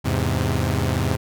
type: chord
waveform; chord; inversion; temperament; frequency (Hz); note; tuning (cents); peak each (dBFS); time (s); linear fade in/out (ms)
sawtooth; E augmented; none; equal; 82.41 / 103.83 / 130.81; E2 / G#2 / B#2; 0 / 0 / 0; -20; 0.04-1.17; 20
effects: none